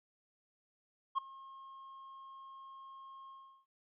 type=tone with ADSR envelope; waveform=triangle; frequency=1076 Hz; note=C6; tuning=48 cents sharp; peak=-26 dBFS; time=1.15-3.66 s; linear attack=30 ms; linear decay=8 ms; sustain=-22 dB; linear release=370 ms; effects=noise-tail reverb RT60 0.3 s tail -24 dB re dry + resampled to 8000 Hz